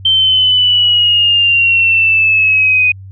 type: exponential sweep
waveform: sine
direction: down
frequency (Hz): 3121 to 2487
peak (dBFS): -7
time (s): 0.05-2.92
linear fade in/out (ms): 5
effects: added 96 Hz sine -29 dBFS peak until 3.11 s